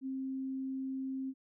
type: tone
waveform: sine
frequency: 265.2 Hz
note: C4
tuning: 23 cents sharp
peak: -35 dBFS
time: 0.01-1.34 s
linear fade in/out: 50 ms
effects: none